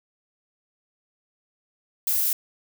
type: noise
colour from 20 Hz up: violet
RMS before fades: -23 dBFS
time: 2.07-2.33 s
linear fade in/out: 2 ms
effects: none